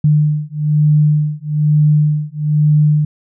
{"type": "beating tone pair", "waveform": "sine", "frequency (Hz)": [150, 151.1], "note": ["D3", "D3"], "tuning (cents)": [37, 50], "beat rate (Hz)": 1.1, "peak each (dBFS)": -13, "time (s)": [0.04, 3.05], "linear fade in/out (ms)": 5, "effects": []}